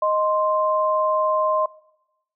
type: tone pair together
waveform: sine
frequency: 622.3 / 1046.6 Hz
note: D#5 / C6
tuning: 0 / 0 cents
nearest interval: major sixth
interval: 900 cents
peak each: -20 dBFS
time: 0.02-1.66 s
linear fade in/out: 5 ms
effects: noise-tail reverb RT60 0.9 s tail -22 dB re dry